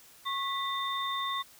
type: tone cluster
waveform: sine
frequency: 1095 / 1973 / 3611 Hz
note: C#6 / B6 / A7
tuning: -22 / -2 / +44 cents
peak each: -32 / -39 / -35 dBFS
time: 0.25-1.43 s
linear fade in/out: 20 ms
effects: white hiss -56 dBFS RMS until 1.59 s